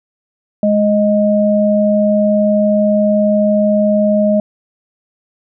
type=tone pair together; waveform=sine; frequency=209.4 / 622.3 Hz; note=G#3 / D#5; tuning=+15 / 0 cents; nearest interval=octave + perfect fifth; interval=1885 cents; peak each=-12 dBFS; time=0.63-4.4 s; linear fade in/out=2 ms; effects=none